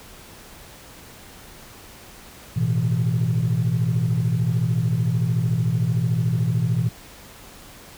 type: chord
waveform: sine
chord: A suspended second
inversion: none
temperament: equal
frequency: 110 / 123.47 / 164.81 Hz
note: A2 / B2 / E3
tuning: 0 / 0 / 0 cents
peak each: -23 / -20 / -22 dBFS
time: 2.56-6.89 s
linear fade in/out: 10 ms
effects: tanh soft clip ceiling -13 dBFS + pink hiss -44 dBFS RMS until 7.97 s